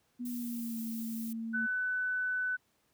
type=tone with pitch glide; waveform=sine; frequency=244.2 to 226.5 Hz; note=B3 to A#3; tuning=-19 to -50 cents; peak=-35 dBFS; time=0.19-1.67 s; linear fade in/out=20 ms; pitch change=-131 cents; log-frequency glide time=0.29-0.82 s
type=noise; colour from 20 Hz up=violet; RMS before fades=-46 dBFS; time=0.25-1.33 s; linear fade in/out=5 ms
type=tone; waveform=sine; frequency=1500 Hz; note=F#6; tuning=23 cents sharp; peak=-30 dBFS; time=1.53-2.57 s; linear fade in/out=20 ms
effects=pink hiss -73 dBFS RMS until 2.93 s + high-pass 80 Hz 12 dB/octave